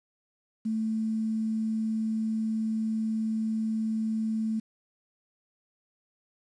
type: tone with quantisation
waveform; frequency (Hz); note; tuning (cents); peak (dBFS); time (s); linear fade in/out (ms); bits
sine; 220.4; A3; +3; -26; 0.65-4.6; 10; 9
effects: resampled to 22050 Hz